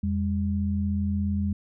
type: tone pair together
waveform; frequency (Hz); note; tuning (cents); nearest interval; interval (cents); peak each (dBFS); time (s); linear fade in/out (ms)
sine; 84.85 / 201.8; F2 / G#3; -49 / -49; octave + minor third; 1500; -26; 0.03-1.53; 5
effects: none